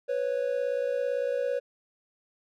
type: tone pair together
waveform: triangle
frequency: 493.9 / 551.7 Hz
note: B4 / C#5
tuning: 0 / -8 cents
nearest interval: major second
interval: 192 cents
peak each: -27 dBFS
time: 0.08-1.6 s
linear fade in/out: 20 ms
effects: none